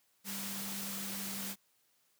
sine tone in noise, 197.3 Hz, G3, 11 cents sharp, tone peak -44 dBFS, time 0.24-1.56 s, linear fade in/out 50 ms, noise white, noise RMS -41 dBFS, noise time 0.24-1.56 s, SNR -6 dB, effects white hiss -73 dBFS RMS until 2.19 s + high-pass 80 Hz 12 dB/octave

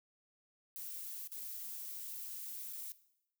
violet noise with dropouts, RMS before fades -45 dBFS, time 0.76-2.92 s, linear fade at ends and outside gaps 0 ms, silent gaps 1.274-1.318 / 2.448-2.452 / 2.727-2.732 s, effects noise-tail reverb RT60 0.8 s tail -17 dB re dry

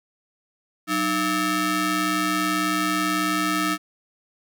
sawtooth ring-modulated tone, 493.9 Hz, B4, in tune, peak -14 dBFS, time 0.87-3.78 s, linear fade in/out 50 ms, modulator 800 Hz, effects none

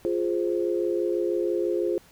sine chord, F minor, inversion none, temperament equal, 349.2 / 415.3 / 523.3 Hz, F4 / Ab4 / C5, 0 / 0 / 0 cents, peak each -25 / -28 / -30 dBFS, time 0.05-1.98 s, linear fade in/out 0 ms, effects pink hiss -55 dBFS RMS until 2.11 s

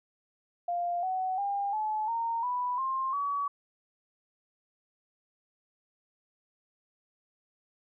sine tone with pitch steps, 698.5 / 748.6 / 802.4 / 860 / 921.7 / 987.8 / 1058.7 / 1134.7 Hz, F5 / F#5 / G5 / A5 / A#5 / B5 / C6 / C#6, 0 / +20 / +40 / -40 / -20 / 0 / +20 / +40 cents, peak -28 dBFS, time 0.68-3.48 s, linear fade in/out 5 ms, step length 350 ms, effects none

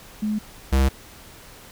sine / square tone pair in turn, 212.5 / 66.93 Hz, G#3 / C2, +40 / +40 cents, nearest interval octave + minor sixth, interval 2000 cents, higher first, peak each -21 / -16 dBFS, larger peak second, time 0.22-0.39 / 0.72-0.89 s, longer neither, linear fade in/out 10 ms, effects pink hiss -45 dBFS RMS until 1.71 s

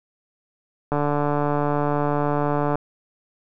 click train, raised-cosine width 1 ms, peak -9 dBFS, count 269, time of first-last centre 0.92-2.756 s, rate 146 Hz, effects none

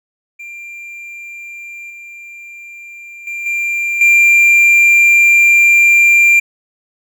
triangle tone with level steps, 2379 Hz, D7, 22 cents sharp, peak -26 / -29 / -19 / -13 / -4 dBFS, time 0.39-6.4 s, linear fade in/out 10 ms, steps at 1.9 / 3.27 / 3.46 / 4.01 s, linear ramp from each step 2 ms, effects none

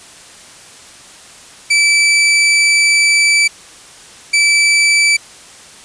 sawtooth tone bursts at uneven times, 2316 Hz, D7, 25 cents flat, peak -5 dBFS, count 2, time 1.7-3.48 / 4.33-5.17 s, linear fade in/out 10 ms, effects white hiss -38 dBFS RMS until 5.84 s + resampled to 22050 Hz

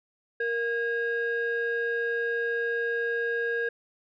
sine tone pair together, 467.1 / 1632.2 Hz, A#4 / G#6, +3 / -31 cents, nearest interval octave + minor seventh, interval 2166 cents, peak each -27 dBFS, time 0.4-3.69 s, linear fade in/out 5 ms, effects tanh soft clip ceiling -21 dBFS

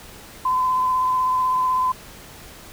sine tone with vibrato, 1020 Hz, C6, 44 cents flat, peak -17 dBFS, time 0.45-1.92 s, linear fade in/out 5 ms, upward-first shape triangle, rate 16 Hz, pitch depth 20 cents each way, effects pink hiss -42 dBFS RMS until 2.72 s

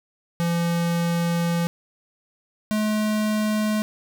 square tone pair in turn, 170.3 / 213.7 Hz, F3 / G#3, -43 / +50 cents, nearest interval major third, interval 393 cents, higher second, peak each -21 dBFS, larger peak neither, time 0.4-1.67 / 2.71-3.82 s, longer first, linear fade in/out 0 ms, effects none

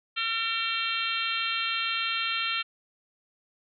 harmonic tone with a mistuned harmonic, 453.5 Hz, A#4, 48 cents flat, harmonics 3 / 4 / 5 / 6 / 7 / 8 / 9, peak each -33 / -38 / -35 / -32 / -32 / -38 / -37 dBFS, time 0.16-2.63 s, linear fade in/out 20 ms, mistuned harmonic 5, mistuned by +25 cents, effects none

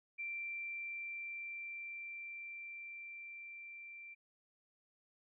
sine tone with level ramp, 2354 Hz, D7, 3 cents sharp, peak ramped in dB -39 to -49 dBFS, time 0.18-4.15 s, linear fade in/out 20 ms, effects none

